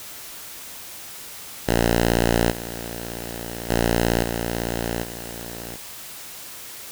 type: tone with level steps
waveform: 5% pulse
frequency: 58 Hz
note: A#1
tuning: 8 cents flat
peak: -6 / -20 / -7 / -13 / -23 dBFS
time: 1.67-5.77 s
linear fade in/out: 20 ms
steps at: 2.5 / 3.69 / 4.22 / 5.02 s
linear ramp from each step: 20 ms
effects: white hiss -38 dBFS RMS until 6.91 s